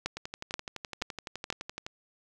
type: two click trains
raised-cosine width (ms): 0.2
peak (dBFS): -20 / -13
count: 21 / 4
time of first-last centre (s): 0.17-1.865 / 0.06-1.502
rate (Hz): 11.8 / 2.08
effects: none